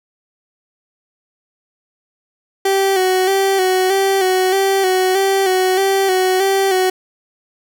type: tone with vibrato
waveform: 30% pulse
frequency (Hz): 380.5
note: F#4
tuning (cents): +48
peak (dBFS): -10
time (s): 2.65-6.9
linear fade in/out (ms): 5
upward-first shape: square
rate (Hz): 1.6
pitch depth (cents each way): 39
effects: none